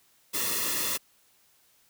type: noise with comb filter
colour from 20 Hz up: white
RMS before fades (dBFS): -29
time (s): 0.33-0.98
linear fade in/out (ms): 20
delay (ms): 1.3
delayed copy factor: -0.9
effects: white hiss -64 dBFS RMS until 1.89 s